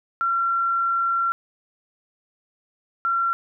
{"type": "tone pair in turn", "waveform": "sine", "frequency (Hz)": [1365, 1365], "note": ["F6", "F6"], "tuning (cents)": [-40, -40], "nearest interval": "unison", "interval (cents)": 0, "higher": "neither", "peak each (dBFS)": -19, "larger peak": "neither", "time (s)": [[0.21, 1.32], [3.05, 3.33]], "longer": "first", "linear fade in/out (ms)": 0, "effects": []}